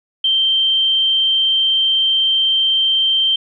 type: tone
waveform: sine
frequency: 3136 Hz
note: G7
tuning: in tune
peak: -12 dBFS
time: 0.24-3.36 s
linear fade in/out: 5 ms
effects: none